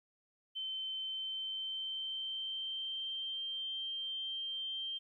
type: tone with pitch glide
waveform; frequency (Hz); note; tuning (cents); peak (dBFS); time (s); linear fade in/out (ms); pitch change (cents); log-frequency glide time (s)
sine; 3086 to 3151; G7 to G7; -28 to +8; -37; 0.55-4.99; 20; +36; 0.98-3.48
effects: 13-bit